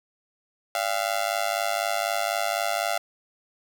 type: tone with amplitude modulation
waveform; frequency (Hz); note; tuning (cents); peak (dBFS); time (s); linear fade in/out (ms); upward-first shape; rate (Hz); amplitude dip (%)
sawtooth; 687; F5; -29; -16; 0.75-2.98; 2; sine; 104; 100
effects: none